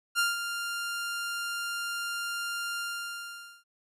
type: tone with ADSR envelope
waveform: sawtooth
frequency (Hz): 1396.9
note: F6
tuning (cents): 0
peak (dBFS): -19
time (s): 0.15-3.64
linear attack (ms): 40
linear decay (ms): 170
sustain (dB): -9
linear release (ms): 850
effects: resampled to 32000 Hz